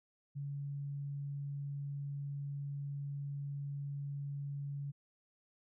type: tone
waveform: sine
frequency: 141.6 Hz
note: C#3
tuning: 37 cents sharp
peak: -38 dBFS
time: 0.35-4.92 s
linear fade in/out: 20 ms
effects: none